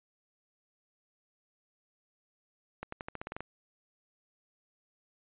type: accelerating click train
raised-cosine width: 0.5 ms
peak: -23 dBFS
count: 10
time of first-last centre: 2.83-3.406 s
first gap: 94 ms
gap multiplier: 0.9
effects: resampled to 8000 Hz